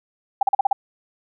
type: tone bursts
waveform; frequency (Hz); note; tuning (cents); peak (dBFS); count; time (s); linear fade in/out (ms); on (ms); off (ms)
sine; 794; G5; +22; -13; 6; 0.41-0.73; 5; 20; 40
effects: none